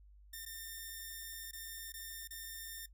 5% pulse tone with dropouts, 1809 Hz, A6, 48 cents sharp, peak -34 dBFS, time 0.33-2.86 s, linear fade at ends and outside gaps 5 ms, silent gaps 0.453-0.461 / 1.512-1.531 / 1.922-1.939 / 2.275-2.306 s, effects noise-tail reverb RT60 0.1 s tail -20 dB re dry + added 50 Hz sine -57 dBFS peak until 2.93 s

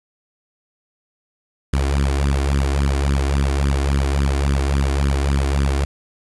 sawtooth tone with flanger, 69.3 Hz, C#2, in tune, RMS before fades -18 dBFS, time 1.73-5.85 s, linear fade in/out 5 ms, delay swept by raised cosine 0.6 to 2.9 ms, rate 3.6 Hz, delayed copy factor +0.85, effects resampled to 24000 Hz + 7-bit

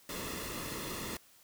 pink noise with comb filter, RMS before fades -40 dBFS, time 0.09-1.17 s, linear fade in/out 2 ms, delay 1.3 ms, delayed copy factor -0.6, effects white hiss -62 dBFS RMS until 1.43 s

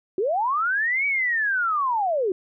sine linear two-way sweep, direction up then down, 349.2 to 2286 to 349.2 Hz, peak -20 dBFS, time 0.18-2.32 s, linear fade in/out 2 ms, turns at 1.06 s, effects none

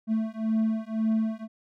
triangle beating tone pair, 220 / 221.9 Hz, A3 / A3, 0 / +15 cents, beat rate 1.9 Hz, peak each -25 dBFS, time 0.07-1.48 s, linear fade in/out 50 ms, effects none

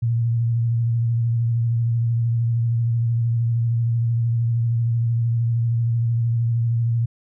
sine tone with vibrato, 116.54 Hz, A#2, in tune, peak -17 dBFS, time 0.02-7.06 s, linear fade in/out 10 ms, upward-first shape triangle, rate 13 Hz, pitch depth 37 cents each way, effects none

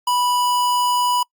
square tone, 984 Hz, B5, 7 cents flat, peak -17 dBFS, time 0.07-1.23 s, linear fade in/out 5 ms, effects noise-tail reverb RT60 0.1 s tail -26 dB re dry + Opus 48 kbps

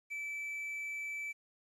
triangle tone with quantisation, 2314 Hz, D7, 26 cents flat, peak -36 dBFS, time 0.1-1.33 s, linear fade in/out 20 ms, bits 11, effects resampled to 32000 Hz

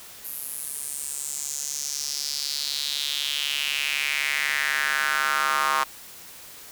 square tone with high-pass filter sweep, 72 Hz, D2, 34 cents flat, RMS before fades -27 dBFS, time 0.24-5.84 s, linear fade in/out 10 ms, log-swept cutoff 12000 to 1100 Hz, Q 3.8, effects white hiss -44 dBFS RMS until 6.71 s

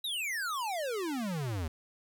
square exponential sweep, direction down, 3942 to 75.4 Hz, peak -33 dBFS, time 0.04-1.68 s, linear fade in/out 5 ms, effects none

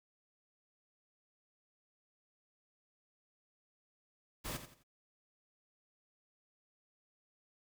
pink noise with echo, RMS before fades -41 dBFS, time 4.44-4.58 s, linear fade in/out 20 ms, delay 86 ms, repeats 3, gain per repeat -10 dB, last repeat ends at 4.838 s, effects none

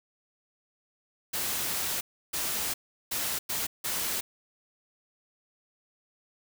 white noise bursts at uneven times, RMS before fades -31 dBFS, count 5, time 1.33-2.01 / 2.33-2.74 / 3.11-3.39 / 3.49-3.67 / 3.84-4.21 s, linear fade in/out 10 ms, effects none

